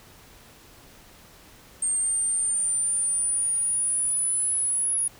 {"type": "linear sweep", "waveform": "sine", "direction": "up", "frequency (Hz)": [8610, 10420], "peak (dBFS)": -22, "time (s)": [1.82, 5.08], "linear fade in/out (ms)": 5, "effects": ["pink hiss -51 dBFS RMS until 5.19 s"]}